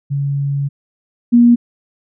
sine tone pair in turn, 140.6 / 238.4 Hz, C#3 / A#3, +25 / +39 cents, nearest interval major sixth, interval 914 cents, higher second, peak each -15 / -5 dBFS, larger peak second, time 0.1-0.69 / 1.32-1.56 s, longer first, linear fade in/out 20 ms, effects none

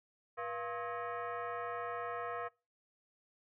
sine tone with frequency modulation, 105.5 Hz, G#2, 28 cents sharp, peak -37 dBFS, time 0.37-2.49 s, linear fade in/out 20 ms, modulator 588 Hz, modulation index 2.5, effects noise-tail reverb RT60 0.3 s tail -24 dB re dry

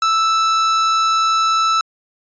45% pulse tone, 1318.5 Hz, E6, in tune, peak -13 dBFS, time 0.02-1.81 s, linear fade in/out 2 ms, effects resampled to 16000 Hz

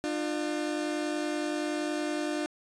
30% pulse tone pair together, 301 / 351.6 Hz, D4 / F4, +43 / +12 cents, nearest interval minor third, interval 269 cents, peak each -28 / -32 dBFS, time 0.04-2.46 s, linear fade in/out 0 ms, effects resampled to 22050 Hz

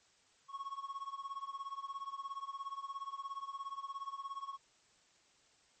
triangle tone with tremolo, 1101 Hz, C#6, 12 cents flat, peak -35 dBFS, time 0.48-4.58 s, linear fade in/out 50 ms, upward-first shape triangle, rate 17 Hz, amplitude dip 95%, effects white hiss -69 dBFS RMS until 5.8 s + MP3 32 kbps

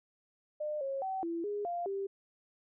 sine tone with pitch steps, 603 / 544 / 763 / 335.8 / 411.8 / 696 / 393.3 Hz, D5 / C#5 / G5 / E4 / G#4 / F5 / G4, +46 / -33 / -47 / +32 / -15 / -6 / +6 cents, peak -33 dBFS, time 0.6-2.07 s, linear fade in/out 10 ms, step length 210 ms, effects none

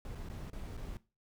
brown noise with dropouts, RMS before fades -43 dBFS, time 0.05-0.97 s, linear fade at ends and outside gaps 1 ms, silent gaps 0.15-0.154 / 0.288-0.298 / 0.5-0.531 / 0.769-0.775 s, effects noise-tail reverb RT60 0.3 s tail -18 dB re dry

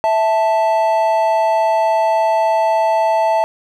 triangle tone pair together, 656.5 / 880 Hz, E5 / A5, -7 / 0 cents, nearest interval perfect fourth, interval 507 cents, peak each -13 dBFS, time 0.04-3.44 s, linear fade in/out 0 ms, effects none

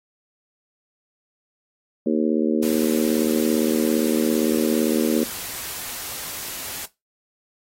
harmonic tone, 77.6 Hz, D#2, 4 cents flat, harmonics 3 / 4 / 5 / 6 / 7, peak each -21 / -23 / -25 / -27 / -28 dBFS, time 2.06-5.24 s, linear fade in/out 5 ms
white noise, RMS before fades -32 dBFS, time 2.62-6.86 s, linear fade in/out 10 ms
effects noise-tail reverb RT60 0.2 s tail -17 dB re dry + AAC 48 kbps

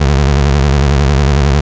25% pulse tone with vibrato, 70.3 Hz, C#2, 25 cents sharp, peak -4 dBFS, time 0-1.61 s, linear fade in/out 10 ms, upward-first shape sine, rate 11 Hz, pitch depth 140 cents each way, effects resampled to 16000 Hz

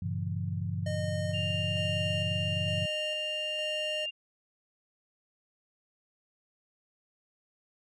sine chord, G diminished seventh, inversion none, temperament just, 98 / 117.6 / 141.12 / 169.34 Hz, G2 / Bb2 / Db3 / Fb3, 0 / +16 / +31 / +47 cents, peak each -33 / -39 / -38 / -36 dBFS, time 0.02-2.86 s, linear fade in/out 5 ms
square tone with tremolo, 613 Hz, D#5, 26 cents flat, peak -35 dBFS, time 0.86-4.06 s, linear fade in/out 5 ms, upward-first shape square, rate 1.1 Hz, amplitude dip 30%
sine tone, 2800 Hz, F7, 4 cents sharp, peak -32 dBFS, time 1.33-4.11 s, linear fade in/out 20 ms
effects resampled to 22050 Hz

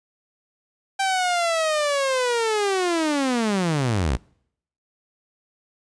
sawtooth linear sweep, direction down, 785 to 55 Hz, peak -16 dBFS, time 0.99-4.17 s, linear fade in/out 10 ms, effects noise-tail reverb RT60 0.7 s tail -26 dB re dry + resampled to 22050 Hz

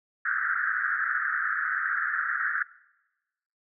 white band-pass noise, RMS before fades -28 dBFS, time 0.25-2.63 s, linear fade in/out 5 ms, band 1300 to 1800 Hz, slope 96 dB/octave, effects noise-tail reverb RT60 1.0 s tail -21 dB re dry

